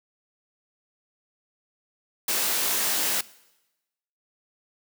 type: noise with comb filter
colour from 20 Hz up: white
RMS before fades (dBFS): -25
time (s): 2.28-3.21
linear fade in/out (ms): 5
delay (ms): 19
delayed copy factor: +0.85
effects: noise-tail reverb RT60 1.0 s tail -21 dB re dry + high-pass 200 Hz 12 dB/octave